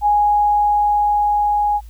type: tone with level ramp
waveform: sine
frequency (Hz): 829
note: G#5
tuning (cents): -3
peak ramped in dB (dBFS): -11 to -14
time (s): 0.01-1.81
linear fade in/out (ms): 50
effects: added 55 Hz sine -34 dBFS peak until 1.89 s + white hiss -55 dBFS RMS until 1.89 s